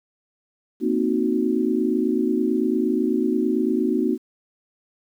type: chord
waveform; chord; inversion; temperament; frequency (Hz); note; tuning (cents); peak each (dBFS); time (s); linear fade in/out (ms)
sine; C half-diminished seventh; third; equal; 233.1 / 261.6 / 311.1 / 370; Bb3 / C4 / Eb4 / Gb4; 0 / 0 / 0 / 0; -24; 0.8-4.18; 50
effects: 9-bit